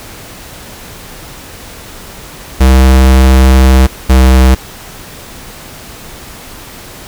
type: tone pair in turn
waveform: square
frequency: 65.2 / 64.67 Hz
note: C2 / C2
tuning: -5 / -20 cents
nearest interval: unison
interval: 15 cents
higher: first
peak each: -3 dBFS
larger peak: neither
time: 2.6-3.87 / 4.09-4.55 s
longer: first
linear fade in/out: 10 ms
effects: pink hiss -30 dBFS RMS until 7.07 s